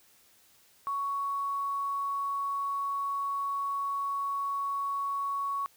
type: tone with quantisation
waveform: sine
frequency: 1115 Hz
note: C#6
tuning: 10 cents sharp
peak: -29 dBFS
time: 0.87-5.66 s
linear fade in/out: 0 ms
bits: 9
effects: white hiss -62 dBFS RMS until 5.76 s